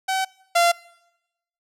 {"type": "tone pair in turn", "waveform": "sawtooth", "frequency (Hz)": [762, 688.4], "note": ["G5", "F5"], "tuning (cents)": [-49, -25], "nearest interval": "major second", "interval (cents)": 176, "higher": "first", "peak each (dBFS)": [-17, -11], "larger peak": "second", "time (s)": [[0.08, 0.25], [0.55, 0.72]], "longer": "neither", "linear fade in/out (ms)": 10, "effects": ["noise-tail reverb RT60 0.9 s tail -23 dB re dry", "low-pass 12000 Hz 12 dB/octave"]}